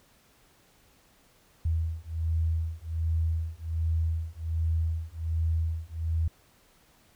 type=beating tone pair; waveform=sine; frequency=80.7 / 82 Hz; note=E2 / E2; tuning=-36 / -9 cents; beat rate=1.3 Hz; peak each=-29 dBFS; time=1.65-6.28 s; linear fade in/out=5 ms; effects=pink hiss -62 dBFS RMS until 7.15 s